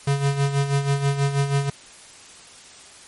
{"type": "tone with tremolo", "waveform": "square", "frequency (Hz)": 140, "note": "C#3", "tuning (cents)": 18, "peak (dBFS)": -17, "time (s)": [0.07, 1.7], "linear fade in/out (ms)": 5, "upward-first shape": "sine", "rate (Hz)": 6.2, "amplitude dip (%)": 65, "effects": ["white hiss -45 dBFS RMS until 3.07 s", "MP3 48 kbps"]}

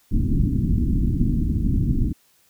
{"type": "low-pass noise", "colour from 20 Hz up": "pink", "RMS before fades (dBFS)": -20, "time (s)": [0.11, 2.13], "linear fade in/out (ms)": 10, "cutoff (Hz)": 300, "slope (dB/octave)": 48, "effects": ["white hiss -60 dBFS RMS until 2.49 s"]}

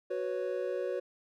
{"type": "chord", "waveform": "triangle", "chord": "F# suspended fourth", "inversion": "none", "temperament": "equal", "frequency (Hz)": [370, 493.9, 554.4], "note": ["F#4", "B4", "C#5"], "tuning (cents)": [0, 0, 0], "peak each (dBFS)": -34, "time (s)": [0.1, 1], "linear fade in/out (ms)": 10, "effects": []}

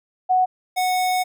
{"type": "tone pair in turn", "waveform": ["sine", "square"], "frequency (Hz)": [740, 736.1], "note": ["F#5", "F#5"], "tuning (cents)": [0, -9], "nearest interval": "unison", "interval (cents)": 9, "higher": "first", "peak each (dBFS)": [-14, -19], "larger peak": "first", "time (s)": [[0.29, 0.46], [0.76, 1.24]], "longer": "second", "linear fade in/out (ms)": 20, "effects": []}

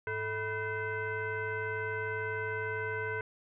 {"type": "tone with frequency modulation", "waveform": "sine", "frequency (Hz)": 982, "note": "B5", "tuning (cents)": -10, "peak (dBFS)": -32, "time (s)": [0.07, 3.21], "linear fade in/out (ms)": 2, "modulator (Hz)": 543, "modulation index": 1.8, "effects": []}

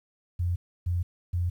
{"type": "tone bursts", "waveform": "sine", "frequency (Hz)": 87.8, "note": "F2", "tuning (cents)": 10, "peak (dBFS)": -24, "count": 3, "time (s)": [0.39, 1.5], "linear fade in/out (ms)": 10, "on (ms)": 170, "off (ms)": 300, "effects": ["10-bit"]}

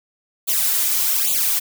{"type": "noise with flanger", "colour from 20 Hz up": "blue", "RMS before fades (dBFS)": -19, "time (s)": [0.47, 1.6], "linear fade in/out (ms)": 20, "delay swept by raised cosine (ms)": [0.27, 3.47], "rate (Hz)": 1.2, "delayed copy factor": 1, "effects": []}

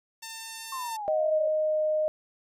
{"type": "tone", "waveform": "5% pulse", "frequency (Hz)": 899, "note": "A5", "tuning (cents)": 37, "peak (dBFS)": -26, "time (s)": [0.22, 0.97], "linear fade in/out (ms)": 10}
{"type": "exponential sweep", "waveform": "sine", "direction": "down", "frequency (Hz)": [1088, 554.4], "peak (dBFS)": -32, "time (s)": [0.72, 1.48], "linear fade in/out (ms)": 5}
{"type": "tone with pitch glide", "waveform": "sine", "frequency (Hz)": [622.3, 616.9], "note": ["D#5", "D#5"], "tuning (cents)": [0, -15], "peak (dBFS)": -23, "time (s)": [1.08, 2.08], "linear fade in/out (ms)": 0, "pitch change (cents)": -15, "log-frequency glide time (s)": [1.3, 1.81]}
{"effects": []}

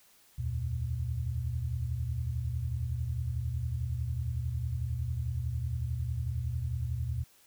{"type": "tone cluster", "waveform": "sine", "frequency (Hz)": [74.7, 85.7, 119.5], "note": ["D2", "F2", "A#2"], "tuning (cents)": [30, -32, 43], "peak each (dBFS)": [-35, -37, -33], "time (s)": [0.38, 7.24], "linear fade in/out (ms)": 10, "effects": ["white hiss -62 dBFS RMS until 7.46 s"]}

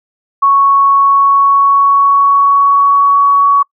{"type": "tone with pitch glide", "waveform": "sine", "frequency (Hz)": [1108.7, 1124.2], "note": ["C#6", "C#6"], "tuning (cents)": [0, 24], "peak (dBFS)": -5, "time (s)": [0.42, 3.63], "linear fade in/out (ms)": 10, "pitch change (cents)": 24, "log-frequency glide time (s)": [0.9, 3.22], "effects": ["noise-tail reverb RT60 0.1 s tail -26 dB re dry"]}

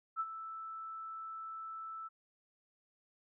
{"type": "tone with ADSR envelope", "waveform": "sine", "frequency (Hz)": 1318.5, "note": "E6", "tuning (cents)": 0, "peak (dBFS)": -31, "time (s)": [0.16, 2.09], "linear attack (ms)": 41, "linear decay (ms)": 45, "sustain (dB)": -11, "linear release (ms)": 23, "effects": []}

